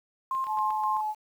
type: tone with tremolo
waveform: sine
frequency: 1058 Hz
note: C6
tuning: 19 cents sharp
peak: -26 dBFS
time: 0.31-1.01 s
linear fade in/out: 2 ms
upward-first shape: square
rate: 3.8 Hz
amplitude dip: 50%
type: click train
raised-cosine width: 0.3 ms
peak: -31 dBFS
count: 4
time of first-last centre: 0.35-0.707 s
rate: 8.41 Hz
type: tone with vibrato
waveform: sine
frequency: 858 Hz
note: A5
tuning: 44 cents flat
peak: -27 dBFS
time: 0.46-1.15 s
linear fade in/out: 50 ms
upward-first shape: triangle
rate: 4.4 Hz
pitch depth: 9 cents each way
effects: 9-bit